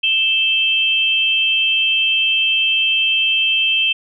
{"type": "tone pair together", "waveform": "sine", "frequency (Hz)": [2637, 3145], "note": ["E7", "G7"], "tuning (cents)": [0, 5], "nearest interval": "minor third", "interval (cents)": 305, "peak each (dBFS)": -16, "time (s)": [0.03, 3.93], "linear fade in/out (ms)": 10, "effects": []}